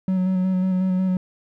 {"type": "tone with vibrato", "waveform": "triangle", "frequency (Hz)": 185.9, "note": "F#3", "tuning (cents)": 8, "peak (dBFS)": -16, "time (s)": [0.08, 1.17], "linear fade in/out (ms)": 2, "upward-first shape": "square", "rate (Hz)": 5.5, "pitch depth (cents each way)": 18, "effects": []}